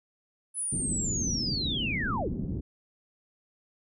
sine linear sweep, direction down, 10250 to 39.19 Hz, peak -29 dBFS, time 0.54-2.33 s, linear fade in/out 50 ms
white low-pass noise, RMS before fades -33 dBFS, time 0.72-2.61 s, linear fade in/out 10 ms, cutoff 270 Hz, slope 24 dB/octave
effects none

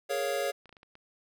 square chord, Bb minor seventh, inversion third, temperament equal, 415.3 / 466.2 / 554.4 / 698.5 Hz, Ab4 / Bb4 / Db5 / F5, 0 / 0 / 0 / 0 cents, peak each -36 / -38 / -32 / -37 dBFS, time 0.09-0.52 s, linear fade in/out 20 ms
clicks, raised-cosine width 0.3 ms, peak -37 dBFS, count 6, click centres 0.657 / 0.693 / 0.727 / 0.768 / 0.831 / 0.954 s
effects none

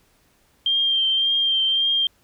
sine tone with vibrato, 3174 Hz, G7, 21 cents sharp, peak -17 dBFS, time 0.66-2.07 s, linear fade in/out 2 ms, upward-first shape triangle, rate 1.8 Hz, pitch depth 27 cents each way, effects pink hiss -61 dBFS RMS until 2.23 s

